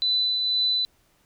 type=tone with tremolo; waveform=sine; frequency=3996 Hz; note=B7; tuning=20 cents sharp; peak=-19 dBFS; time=0.02-0.85 s; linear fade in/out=0 ms; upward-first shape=triangle; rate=2 Hz; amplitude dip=35%; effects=pink hiss -64 dBFS RMS until 1.25 s